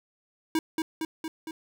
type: tone with echo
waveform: square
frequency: 320 Hz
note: D#4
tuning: 49 cents sharp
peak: -23 dBFS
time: 0.55-0.59 s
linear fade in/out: 2 ms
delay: 230 ms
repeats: 4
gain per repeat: -3 dB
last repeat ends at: 1.51 s
effects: none